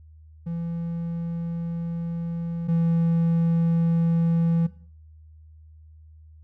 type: tone pair in turn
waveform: triangle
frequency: 168.3 / 166.85 Hz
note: E3 / E3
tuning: +36 / +21 cents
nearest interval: unison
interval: 15 cents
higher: first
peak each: -25 / -17 dBFS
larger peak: second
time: 0.46-2.68 / 2.68-4.67 s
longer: first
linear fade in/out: 10 ms
effects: noise-tail reverb RT60 0.5 s tail -17 dB re dry + added 78 Hz sine -46 dBFS peak until 6.43 s